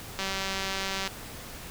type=click train; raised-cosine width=0.2 ms; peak=-14 dBFS; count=172; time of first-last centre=0.19-1.076 s; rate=193 Hz; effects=pink hiss -42 dBFS RMS until 1.7 s